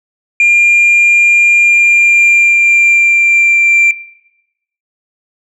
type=tone with pitch glide; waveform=sine; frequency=2400 to 2361 Hz; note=D7 to D7; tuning=+37 to +9 cents; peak=-3 dBFS; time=0.4-3.91 s; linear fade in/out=2 ms; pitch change=-28 cents; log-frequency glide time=1.61-3.68 s; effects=noise-tail reverb RT60 0.9 s tail -18 dB re dry + tanh soft clip ceiling -3 dBFS